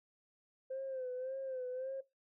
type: tone with vibrato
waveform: sine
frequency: 519 Hz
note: C5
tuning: 14 cents flat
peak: -37 dBFS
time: 0.7-2.01 s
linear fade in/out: 10 ms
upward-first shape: sine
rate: 1.8 Hz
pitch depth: 62 cents each way
effects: noise-tail reverb RT60 0.2 s tail -19 dB re dry + tanh soft clip ceiling -34 dBFS